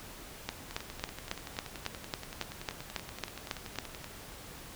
two click trains, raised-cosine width 0.2 ms, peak -24 / -15 dBFS, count 36 / 13, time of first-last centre 0.71-4.043 / 0.49-3.787 s, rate 10.5 / 3.64 Hz, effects pink hiss -48 dBFS RMS until 4.75 s

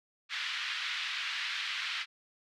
white band-pass noise, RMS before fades -36 dBFS, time 0.29-2.06 s, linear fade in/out 50 ms, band 1400 to 3700 Hz, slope 24 dB/octave, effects none

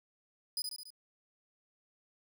sawtooth tone with echo, 4978 Hz, D#8, in tune, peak -30 dBFS, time 0.57-0.62 s, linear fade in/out 2 ms, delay 71 ms, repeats 4, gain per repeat -4 dB, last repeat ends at 0.904 s, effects none

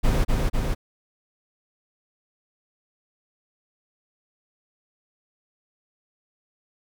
brown noise with echo, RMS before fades -19 dBFS, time 0.03-0.25 s, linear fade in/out 20 ms, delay 250 ms, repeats 2, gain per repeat -2 dB, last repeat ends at 0.75 s, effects none

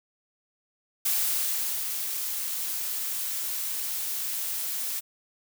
blue noise with ADSR envelope, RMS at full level -25 dBFS, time 1.05-5.01 s, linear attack 9 ms, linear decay 790 ms, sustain -6 dB, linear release 27 ms, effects none

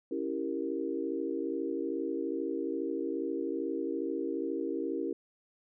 sine chord, C# diminished seventh, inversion none, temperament equal, 277.2 / 329.6 / 392 / 466.2 Hz, C#4 / E4 / G4 / Bb4, 0 / 0 / 0 / 0 cents, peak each -37 / -35 / -37 / -38 dBFS, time 0.11-5.13 s, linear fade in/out 5 ms, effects none

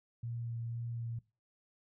sine tone with vibrato, 117 Hz, A#2, 7 cents sharp, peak -37 dBFS, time 0.23-1.19 s, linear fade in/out 5 ms, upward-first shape sine, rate 2 Hz, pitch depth 13 cents each way, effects noise-tail reverb RT60 0.3 s tail -20 dB re dry

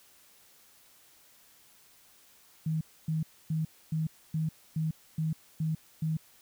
sine tone bursts, 158.3 Hz, D#3, 30 cents sharp, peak -27 dBFS, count 9, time 2.66-6.17 s, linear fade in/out 5 ms, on 150 ms, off 270 ms, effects white hiss -60 dBFS RMS until 6.41 s

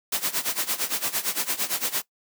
white noise with tremolo, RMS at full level -24 dBFS, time 0.12-2.02 s, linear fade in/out 5 ms, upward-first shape sine, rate 8.8 Hz, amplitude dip 85%, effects noise-tail reverb RT60 0.1 s tail -19 dB re dry + high-pass 200 Hz 12 dB/octave

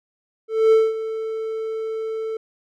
triangle tone with ADSR envelope, 443 Hz, A4, 12 cents sharp, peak -8 dBFS, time 0.48-2.37 s, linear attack 240 ms, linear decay 210 ms, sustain -14 dB, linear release 4 ms, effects none

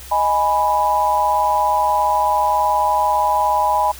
sine chord, G# minor, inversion second, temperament equal, 622.3 / 830.6 / 987.8 Hz, D#5 / G#5 / B5, 0 / 0 / 0 cents, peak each -23 / -17 / -17 dBFS, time 0.11-3.92 s, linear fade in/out 10 ms, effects added 64 Hz sine -38 dBFS peak until 3.99 s + white hiss -38 dBFS RMS until 3.99 s

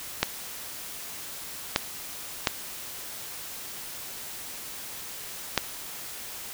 clicks, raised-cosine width 0.2 ms, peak -3 dBFS, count 4, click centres 0.23 / 1.761 / 2.472 / 5.577 s, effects white hiss -39 dBFS RMS until 6.53 s

